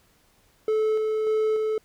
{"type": "tone with tremolo", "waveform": "triangle", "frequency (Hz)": 434.5, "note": "A4", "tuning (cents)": -22, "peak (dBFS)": -18, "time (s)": [0.68, 1.78], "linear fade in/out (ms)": 2, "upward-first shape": "square", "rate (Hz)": 1.7, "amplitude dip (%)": 25, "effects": ["pink hiss -62 dBFS RMS until 1.84 s"]}